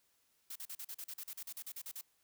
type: noise bursts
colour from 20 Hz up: blue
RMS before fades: -45 dBFS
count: 16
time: 0.5-2.012 s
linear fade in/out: 5 ms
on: 57 ms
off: 40 ms
effects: white hiss -75 dBFS RMS until 2.23 s